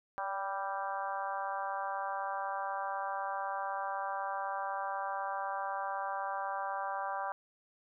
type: harmonic tone with a mistuned harmonic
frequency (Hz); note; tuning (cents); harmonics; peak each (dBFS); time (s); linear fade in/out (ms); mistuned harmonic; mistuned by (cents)
196; G3; 0; 3 / 4 / 5 / 6 / 7 / 8; -43 / -38 / -40 / -41 / -46 / -44; 0.18-7.32; 0; 3; -25
effects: none